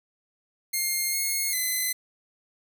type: tone with pitch steps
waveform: 5% pulse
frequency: 2126 / 2159 / 2031 Hz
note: C7 / C#7 / B6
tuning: +27 / -46 / +48 cents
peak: -15 dBFS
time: 0.73-1.93 s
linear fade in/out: 10 ms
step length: 400 ms
effects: none

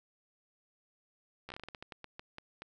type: slowing click train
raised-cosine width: 0.3 ms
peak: -28 dBFS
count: 15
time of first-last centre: 1.49-2.62 s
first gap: 13 ms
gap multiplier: 1.25
effects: none

